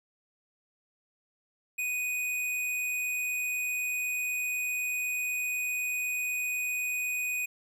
square tone, 2487 Hz, D#7, 1 cent flat, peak -30 dBFS, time 1.78-7.46 s, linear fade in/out 10 ms, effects none

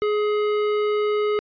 sine tone with hard clipping, 420 Hz, G#4, 19 cents sharp, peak -21 dBFS, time 0.02-1.39 s, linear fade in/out 0 ms, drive 13 dB, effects resampled to 11025 Hz

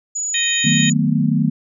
sine tone, 6890 Hz, A8, 37 cents flat, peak -20 dBFS, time 0.15-0.93 s, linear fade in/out 10 ms
harmonic tone, 623 Hz, D#5, 2 cents sharp, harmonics 3 / 4 / 5 / 6, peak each -23 / -23 / -23 / -23 dBFS, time 0.34-0.9 s, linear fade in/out 5 ms
sine chord, B dominant seventh, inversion first, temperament just, 154.34 / 185.21 / 222.2 / 246.9 Hz, D#3 / F#3 / A3 / B3, -14 / +2 / +17 / 0 cents, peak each -18 / -21 / -19 / -20 dBFS, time 0.64-1.5 s, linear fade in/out 10 ms
effects none

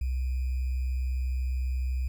sine tone with sample-and-hold, 63.9 Hz, C2, 40 cents flat, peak -26 dBFS, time 0.01-2.08 s, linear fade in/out 5 ms, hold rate 2450 Hz, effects none

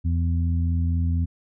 harmonic tone, 84.1 Hz, E2, 35 cents sharp, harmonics 1 / 2 / 3, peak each -20 / -30 / -32 dBFS, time 0.04-1.26 s, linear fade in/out 20 ms, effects none

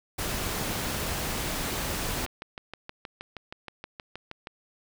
pink noise, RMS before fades -31 dBFS, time 0.18-2.26 s, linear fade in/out 10 ms
click train, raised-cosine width 0.3 ms, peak -22 dBFS, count 18, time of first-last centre 1.79-4.471 s, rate 6.34 Hz
effects none

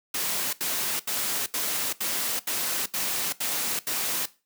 white noise bursts, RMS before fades -28 dBFS, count 9, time 0.14-4.258 s, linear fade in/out 5 ms, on 390 ms, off 76 ms, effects noise-tail reverb RT60 0.3 s tail -18 dB re dry + high-pass 150 Hz 12 dB/octave

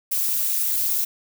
violet noise with amplitude modulation, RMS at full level -19 dBFS, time 0.11-1.05 s, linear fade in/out 10 ms, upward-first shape sine, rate 235 Hz, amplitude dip 80%, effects none

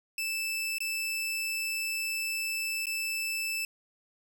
sawtooth tone with dropouts, 2637 Hz, E7, in tune, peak -27 dBFS, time 0.18-3.65 s, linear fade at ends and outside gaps 2 ms, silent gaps 0.784-0.804 / 2.857-2.868 s, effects none

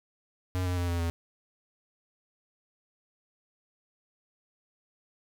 square tone with pitch steps, 91.7 / 89.76 / 87.86 / 86.01 / 84.19 Hz, F#2 / F2 / F2 / F2 / E2, -15 / +48 / +11 / -26 / +37 cents, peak -28 dBFS, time 0.55-1.1 s, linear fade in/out 0 ms, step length 110 ms, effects none

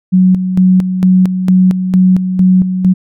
sine tone with tremolo, 185 Hz, F#3, in tune, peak -4 dBFS, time 0.12-2.94 s, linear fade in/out 20 ms, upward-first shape square, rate 2.2 Hz, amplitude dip 60%, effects none

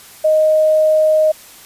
sine tone, 622.3 Hz, D#5, in tune, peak -9 dBFS, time 0.24-1.32 s, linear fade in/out 10 ms, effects white hiss -40 dBFS RMS until 1.65 s + resampled to 32000 Hz

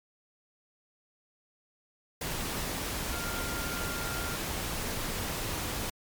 sine tone in noise, 1396.9 Hz, F6, in tune, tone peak -39 dBFS, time 3.12-4.36 s, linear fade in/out 5 ms, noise pink, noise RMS -34 dBFS, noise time 2.21-5.9 s, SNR -8 dB, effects MP3 96 kbps

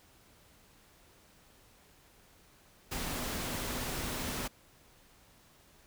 sine tone in noise, 248.9 Hz, B3, 14 cents sharp, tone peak -46 dBFS, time 2.91-4.48 s, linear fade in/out 10 ms, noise pink, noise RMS -37 dBFS, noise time 2.91-4.48 s, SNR -12 dB, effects pink hiss -62 dBFS RMS until 5.86 s

